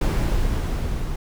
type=noise with level ramp; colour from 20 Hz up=brown; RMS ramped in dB=-18 to -27 dBFS; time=0.01-1.16 s; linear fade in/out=5 ms; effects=none